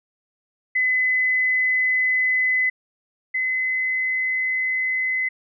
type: tone pair in turn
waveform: sine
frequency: 2020 / 2035 Hz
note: B6 / C7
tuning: +39 / -49 cents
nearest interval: unison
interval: 12 cents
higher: second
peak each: -17 / -20 dBFS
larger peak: first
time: 0.75-2.7 / 3.34-5.29 s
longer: neither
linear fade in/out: 10 ms
effects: none